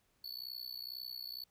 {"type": "tone with amplitude modulation", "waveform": "square", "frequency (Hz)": 4435, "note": "C#8", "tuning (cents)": 0, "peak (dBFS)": -39, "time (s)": [0.24, 1.44], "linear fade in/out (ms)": 5, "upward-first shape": "sine", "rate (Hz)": 62.1, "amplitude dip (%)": 95, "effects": ["pink hiss -75 dBFS RMS until 1.5 s"]}